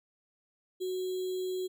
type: tone with sample-and-hold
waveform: sine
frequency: 370 Hz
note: F#4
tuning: in tune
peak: -31 dBFS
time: 0.8-1.68 s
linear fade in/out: 20 ms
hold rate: 3675 Hz
effects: none

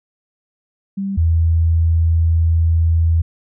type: tone pair in turn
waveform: sine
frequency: 196 / 82.41 Hz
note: G3 / E2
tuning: 0 / 0 cents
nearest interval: octave + minor third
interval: 1500 cents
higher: first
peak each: -19 / -11 dBFS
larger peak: second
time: 0.97-1.17 / 1.17-3.22 s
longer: second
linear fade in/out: 10 ms
effects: none

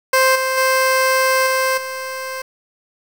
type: tone with level steps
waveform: 15% pulse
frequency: 523.3 Hz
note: C5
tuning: in tune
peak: -5 / -11 / -7 / -9 / -18 dBFS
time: 0.13-2.42 s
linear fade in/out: 5 ms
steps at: 0.35 / 0.57 / 1.46 / 1.77 s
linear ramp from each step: 10 ms
effects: 7-bit

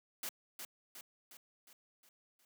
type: noise with echo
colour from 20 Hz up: white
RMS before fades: -41 dBFS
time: 0.23-0.29 s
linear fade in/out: 2 ms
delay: 360 ms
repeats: 6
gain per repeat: -5 dB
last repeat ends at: 2.45 s
effects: high-pass 200 Hz 12 dB/octave

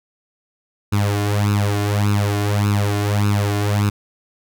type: tone with flanger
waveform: sawtooth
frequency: 102.6 Hz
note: G#2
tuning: 21 cents flat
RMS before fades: -18 dBFS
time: 0.92-3.9 s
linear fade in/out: 10 ms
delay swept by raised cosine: 0.76 to 2.86 ms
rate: 1.7 Hz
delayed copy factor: +0.85
effects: none

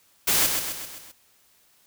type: noise with echo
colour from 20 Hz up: white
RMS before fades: -21 dBFS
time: 0.27-0.47 s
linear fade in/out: 10 ms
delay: 130 ms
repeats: 5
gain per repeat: -5 dB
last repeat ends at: 1.12 s
effects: white hiss -61 dBFS RMS until 1.86 s

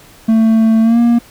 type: tone with pitch glide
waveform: triangle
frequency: 223 to 236.1 Hz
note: A3 to A#3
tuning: +23 to +22 cents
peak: -5 dBFS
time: 0.28-1.19 s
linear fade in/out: 10 ms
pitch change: +99 cents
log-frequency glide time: 0.82-0.99 s
effects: pink hiss -42 dBFS RMS until 1.3 s

